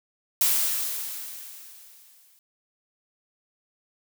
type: noise with exponential decay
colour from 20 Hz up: blue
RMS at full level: -20 dBFS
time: 0.41-2.39 s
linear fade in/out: 1 ms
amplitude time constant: 430 ms
effects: none